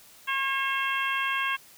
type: harmonic tone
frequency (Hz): 540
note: C#5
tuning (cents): -45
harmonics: 2 / 3 / 4 / 5 / 6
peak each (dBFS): -30 / -30 / -34 / -31 / -36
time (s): 0.27-1.57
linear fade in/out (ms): 20
effects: white hiss -53 dBFS RMS until 1.77 s